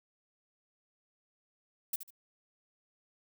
violet noise with echo, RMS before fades -33 dBFS, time 1.93-1.96 s, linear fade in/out 5 ms, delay 73 ms, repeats 2, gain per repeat -11 dB, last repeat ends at 2.106 s, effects none

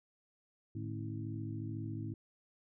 harmonic tone with a mistuned harmonic, 54 Hz, A1, 32 cents flat, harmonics 2 / 3 / 4 / 5 / 6, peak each -40 / -47 / -49 / -46 / -46 dBFS, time 0.75-2.14 s, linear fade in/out 5 ms, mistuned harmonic 3, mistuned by -130 cents, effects none

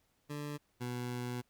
20% pulse tone pair in turn, 146.83 / 122.94 Hz, D3 / B2, 0 / -7 cents, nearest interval minor third, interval 307 cents, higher first, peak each -34 / -32 dBFS, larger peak second, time 0.29-0.58 / 0.8-1.42 s, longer second, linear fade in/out 20 ms, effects pink hiss -75 dBFS RMS until 1.49 s

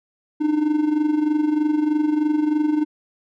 triangle tone with amplitude modulation, 302.9 Hz, D#4, 46 cents flat, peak -12 dBFS, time 0.4-2.85 s, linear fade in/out 20 ms, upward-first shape sine, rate 23.2 Hz, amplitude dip 65%, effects none

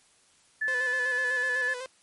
sine tone with pitch glide, 1739 to 1727 Hz, A6 to A6, -21 to -33 cents, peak -25 dBFS, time 0.61-1.74 s, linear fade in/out 10 ms, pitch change -12 cents, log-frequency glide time 0.82-1.11 s
sawtooth tone with vibrato, 508 Hz, B4, 49 cents sharp, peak -31 dBFS, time 0.68-1.86 s, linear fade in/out 0 ms, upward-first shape square, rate 8 Hz, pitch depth 45 cents each way
effects white hiss -62 dBFS RMS until 2.02 s + MP3 48 kbps

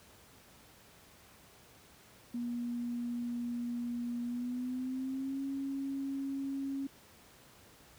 sine tone with pitch glide, 239.6 to 273.6 Hz, A#3 to C#4, +48 to -23 cents, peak -34 dBFS, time 2.34-6.87 s, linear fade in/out 5 ms, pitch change +229 cents, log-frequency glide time 4.24-5.42 s, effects pink hiss -59 dBFS RMS until 7.98 s + high-pass 60 Hz 12 dB/octave

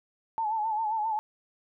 sine tone with vibrato, 872 Hz, A5, 16 cents flat, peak -26 dBFS, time 0.38-1.19 s, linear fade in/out 0 ms, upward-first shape sine, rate 7.5 Hz, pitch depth 69 cents each way, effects none

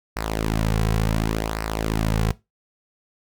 sawtooth tone with flanger, 54.3 Hz, A1, 22 cents flat, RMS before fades -23 dBFS, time 0.16-2.32 s, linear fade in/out 10 ms, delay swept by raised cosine 0.29 to 3.39 ms, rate 0.69 Hz, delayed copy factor -0.65, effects noise-tail reverb RT60 0.2 s tail -18 dB re dry

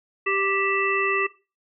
harmonic tone with a mistuned harmonic, 392 Hz, G4, in tune, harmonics 1 / 3 / 5 / 7, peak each -26 / -26 / -26 / -26 dBFS, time 0.26-1.27 s, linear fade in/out 10 ms, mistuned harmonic 7, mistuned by -58 cents, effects noise-tail reverb RT60 0.3 s tail -18 dB re dry

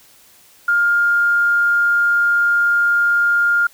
sine tone with quantisation, 1408 Hz, F6, 14 cents sharp, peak -12 dBFS, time 0.68-3.67 s, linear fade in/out 5 ms, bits 7, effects white hiss -49 dBFS RMS until 3.73 s

